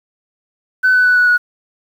sine tone with pitch steps, 1512 / 1499 / 1486 / 1473.2 / 1460.5 Hz, F#6 / F#6 / F#6 / F#6 / F#6, +37 / +22 / +7 / -8 / -23 cents, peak -7 dBFS, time 0.83-1.38 s, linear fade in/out 20 ms, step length 110 ms, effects tanh soft clip ceiling -5 dBFS + 7-bit

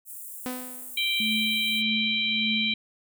white high-pass noise, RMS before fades -40 dBFS, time 0.05-1.83 s, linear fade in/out 50 ms, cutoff 7800 Hz, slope 48 dB/octave
sawtooth tone with exponential decay, 251.9 Hz, B3, 34 cents sharp, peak -25 dBFS, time 0.46-1.11 s, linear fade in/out 0 ms, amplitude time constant 140 ms
harmonic tone, 784 Hz, G5, in tune, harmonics 3 / 4 / 5, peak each -27 / -28 / -29 dBFS, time 0.97-2.74 s, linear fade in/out 5 ms
sine tone with tremolo, 217 Hz, A3, 24 cents flat, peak -27 dBFS, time 1.2-2.74 s, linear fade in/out 2 ms, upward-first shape triangle, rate 1.7 Hz, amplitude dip 75%
effects none

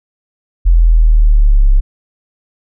sine linear sweep, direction down, 43 to 33.18 Hz, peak -4 dBFS, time 0.65-1.81 s, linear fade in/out 20 ms, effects none

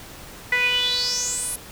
sawtooth tone with band-pass filter sweep, 493.9 Hz, B4, in tune, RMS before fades -23 dBFS, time 0.52-1.56 s, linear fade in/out 5 ms, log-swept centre 2000 to 11000 Hz, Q 8.2, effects pink hiss -41 dBFS RMS until 1.71 s

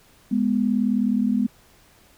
sine tone pair together, 207.7 / 247 Hz, G#3 / B3, 0 / 0 cents, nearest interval minor third, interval 300 cents, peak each -21 dBFS, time 0.31-1.47 s, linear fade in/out 10 ms, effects pink hiss -55 dBFS RMS until 2.17 s

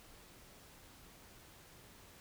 silence, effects pink hiss -59 dBFS RMS until 2.2 s

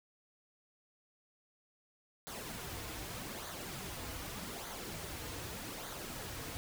pink noise with flanger, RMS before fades -44 dBFS, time 2.27-6.57 s, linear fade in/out 0 ms, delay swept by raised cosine 0.37 to 5.27 ms, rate 0.83 Hz, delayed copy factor -0.55, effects none

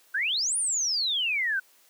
sine exponential two-way sweep, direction up then down, 1480 to 9800 to 1480 Hz, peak -24 dBFS, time 0.14-1.6 s, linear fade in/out 10 ms, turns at 0.57 s, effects white hiss -60 dBFS RMS until 1.89 s + high-pass 300 Hz 12 dB/octave

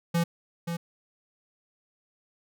square tone with echo, 169.5 Hz, E3, 49 cents sharp, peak -23 dBFS, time 0.14-0.24 s, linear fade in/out 10 ms, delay 530 ms, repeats 1, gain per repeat -7 dB, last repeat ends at 0.77 s, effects none

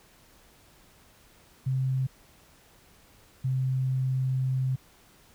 sine tone pair in turn, 131.4 / 130.64 Hz, C3 / C3, +8 / -2 cents, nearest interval unison, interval 10 cents, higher first, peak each -24 dBFS, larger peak neither, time 1.66-2.07 / 3.44-4.76 s, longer second, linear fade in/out 10 ms, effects pink hiss -58 dBFS RMS until 5.34 s

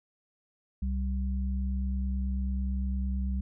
sine tone pair together, 65 / 194.78 Hz, C2 / G3, -11 / -11 cents, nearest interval octave + perfect fifth, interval 1900 cents, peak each -28 / -35 dBFS, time 0.82-3.41 s, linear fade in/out 5 ms, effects none

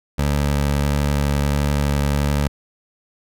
20% pulse tone with vibrato, 71.7 Hz, D2, 41 cents flat, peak -12 dBFS, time 0.18-2.48 s, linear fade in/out 10 ms, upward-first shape sine, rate 1.5 Hz, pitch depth 11 cents each way, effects none

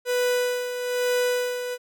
45% pulse tone with tremolo, 494.4 Hz, B4, 2 cents sharp, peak -20 dBFS, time 0.05-1.78 s, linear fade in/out 50 ms, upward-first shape sine, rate 1.1 Hz, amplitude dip 60%, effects none

